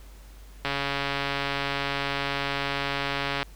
click train, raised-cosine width 0.3 ms, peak -11 dBFS, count 390, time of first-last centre 0.65-3.429 s, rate 140 Hz, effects added 49 Hz sine -44 dBFS peak until 3.55 s + pink hiss -55 dBFS RMS until 3.55 s

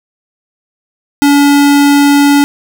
square tone, 285.3 Hz, C#4, 50 cents sharp, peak -5 dBFS, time 1.22-2.44 s, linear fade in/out 0 ms, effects none

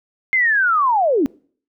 sine linear sweep, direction down, 2127 to 246.9 Hz, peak -13 dBFS, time 0.33-1.26 s, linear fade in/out 0 ms, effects noise-tail reverb RT60 0.5 s tail -25 dB re dry

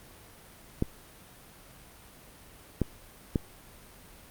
clicks, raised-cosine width 3 ms, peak -12 dBFS, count 3, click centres 0.824 / 2.817 / 3.358 s, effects pink hiss -52 dBFS RMS until 4.3 s + Opus 32 kbps

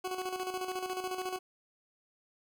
20% pulse tone with tremolo, 370 Hz, F#4, in tune, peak -28 dBFS, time 0.04-1.39 s, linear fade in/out 10 ms, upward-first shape square, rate 14 Hz, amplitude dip 55%, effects none

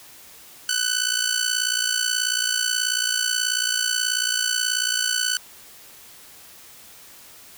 10% pulse tone with amplitude modulation, 1500 Hz, F#6, 23 cents sharp, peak -9 dBFS, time 0.69-5.37 s, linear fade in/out 2 ms, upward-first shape sine, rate 58.4 Hz, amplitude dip 75%, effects white hiss -46 dBFS RMS until 7.57 s

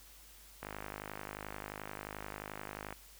click train, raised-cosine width 0.5 ms, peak -26 dBFS, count 119, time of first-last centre 0.63-2.926 s, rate 51.4 Hz, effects added 50 Hz sine -60 dBFS peak until 3.19 s + white hiss -58 dBFS RMS until 3.19 s

